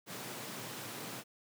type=high-pass noise; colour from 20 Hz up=pink; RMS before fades=-44 dBFS; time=0.06-1.24 s; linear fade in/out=50 ms; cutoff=110 Hz; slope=96 dB/octave; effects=none